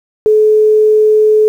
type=tone; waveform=sine; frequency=429.3 Hz; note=A4; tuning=43 cents flat; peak=-5 dBFS; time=0.26-1.48 s; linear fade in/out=0 ms; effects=7-bit